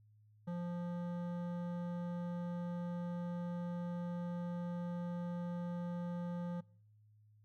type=tone with hard clipping; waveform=sine; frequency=174.61 Hz; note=F3; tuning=in tune; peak=-40 dBFS; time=0.47-6.61 s; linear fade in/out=10 ms; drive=13 dB; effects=noise-tail reverb RT60 0.6 s tail -25 dB re dry + added 106 Hz sine -63 dBFS peak until 7.44 s